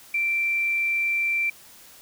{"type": "tone", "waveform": "sine", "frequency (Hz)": 2349, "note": "D7", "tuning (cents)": 0, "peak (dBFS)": -21, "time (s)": [0.14, 1.5], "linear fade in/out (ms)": 5, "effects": ["white hiss -49 dBFS RMS until 2.01 s"]}